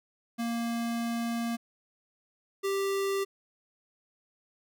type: tone pair in turn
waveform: square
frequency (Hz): 233.1 / 392.7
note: A#3 / G4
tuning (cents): 0 / +3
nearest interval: major sixth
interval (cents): 903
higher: second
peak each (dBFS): -30 / -28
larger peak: second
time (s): 0.38-1.57 / 2.63-3.25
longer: first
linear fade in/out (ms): 20
effects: none